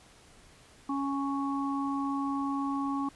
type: harmonic tone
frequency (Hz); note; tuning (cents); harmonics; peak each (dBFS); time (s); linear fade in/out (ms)
277.2; C#4; 0; 1 / 3 / 4; -30 / -38 / -35; 0.89-3.09; 5
effects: pink hiss -57 dBFS RMS until 3.15 s + resampled to 24000 Hz